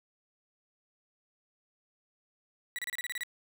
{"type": "tone bursts", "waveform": "35% pulse", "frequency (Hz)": 1948, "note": "B6", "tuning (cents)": -24, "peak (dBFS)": -32, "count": 9, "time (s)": [2.76, 3.234], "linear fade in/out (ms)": 0, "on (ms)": 26, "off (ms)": 30, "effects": []}